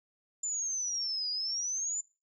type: exponential two-way sweep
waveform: sine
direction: down then up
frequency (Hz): 7150 to 4848 to 7150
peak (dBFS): -31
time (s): 0.43-2.01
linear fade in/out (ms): 5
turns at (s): 1.3
effects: noise-tail reverb RT60 0.3 s tail -22 dB re dry